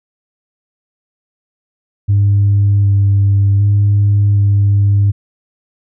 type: tone with pitch steps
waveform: sine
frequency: 100.9 / 99.6 / 101.9 / 100.8 Hz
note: G#2 / G2 / G#2 / G2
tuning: -49 / +28 / -32 / +49 cents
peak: -6 dBFS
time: 2.08-5.12 s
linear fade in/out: 20 ms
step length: 760 ms
effects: tanh soft clip ceiling -5 dBFS